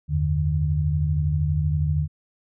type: tone cluster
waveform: sine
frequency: 80.9 / 93.5 / 149.7 Hz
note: E2 / F#2 / D3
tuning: -32 / +19 / +33 cents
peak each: -23 / -30 / -22 dBFS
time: 0.08-2.08 s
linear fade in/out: 50 ms
effects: none